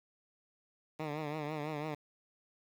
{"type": "tone with vibrato", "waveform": "10% pulse", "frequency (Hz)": 151.4, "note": "D#3", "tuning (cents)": -47, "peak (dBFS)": -28, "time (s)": [0.99, 1.95], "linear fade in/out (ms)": 10, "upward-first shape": "triangle", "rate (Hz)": 6, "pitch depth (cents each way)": 85, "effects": ["low-pass 3000 Hz 12 dB/octave", "9-bit"]}